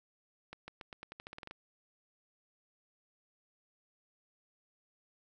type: accelerating click train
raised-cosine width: 0.3 ms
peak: -29 dBFS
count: 13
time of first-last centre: 0.53-1.51 s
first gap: 150 ms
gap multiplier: 0.88
effects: none